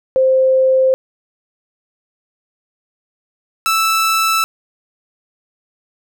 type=tone pair in turn; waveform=sine / sawtooth; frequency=523.3 / 1318.6 Hz; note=C5 / E6; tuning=0 / 0 cents; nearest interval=octave + major third; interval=1600 cents; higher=second; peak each=-9 dBFS; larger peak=neither; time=0.16-0.94 / 3.66-4.44 s; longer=neither; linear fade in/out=0 ms; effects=none